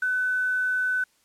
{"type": "tone with quantisation", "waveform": "sine", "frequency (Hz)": 1505, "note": "F#6", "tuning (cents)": 29, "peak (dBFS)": -22, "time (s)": [0.02, 1.04], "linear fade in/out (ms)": 5, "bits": 8, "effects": ["white hiss -65 dBFS RMS until 1.24 s", "low-pass 11000 Hz 12 dB/octave"]}